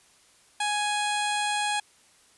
15% pulse tone with notch filter, 832 Hz, G#5, 3 cents sharp, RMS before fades -27 dBFS, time 0.6-1.8 s, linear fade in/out 5 ms, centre 2000 Hz, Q 1.9, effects white hiss -59 dBFS RMS until 2.37 s + resampled to 24000 Hz

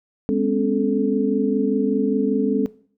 sine tone cluster, 205.7 / 252.6 / 277.7 / 434.7 Hz, G#3 / B3 / C#4 / A4, -16 / +39 / +3 / -21 cents, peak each -23 dBFS, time 0.29-2.66 s, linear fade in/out 0 ms, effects noise-tail reverb RT60 0.5 s tail -18 dB re dry

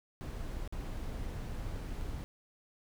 brown noise with dropouts, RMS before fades -39 dBFS, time 0.21-2.24 s, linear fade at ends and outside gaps 0 ms, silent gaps 0.676-0.725 / 1.488-1.492 / 2.012-2.016 s, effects none

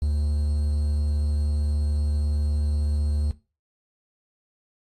triangle tone with quantisation, 74 Hz, D2, 14 cents sharp, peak -19 dBFS, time 0.02-3.31 s, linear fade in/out 0 ms, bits 8, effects noise-tail reverb RT60 0.3 s tail -17 dB re dry + AAC 32 kbps

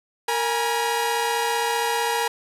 sawtooth tone cluster, 462.8 / 828 / 961 Hz, A#4 / G#5 / B5, -13 / -5 / -48 cents, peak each -22 dBFS, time 0.28-2.28 s, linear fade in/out 5 ms, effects resampled to 32000 Hz + 9-bit

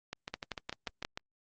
two click trains, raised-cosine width 0.2 ms, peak -18 / -20 dBFS, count 5 / 8, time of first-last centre 0.34-1.049 / 0.13-1.175 s, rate 5.64 / 6.7 Hz, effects low-pass 6000 Hz 12 dB/octave + Opus 48 kbps

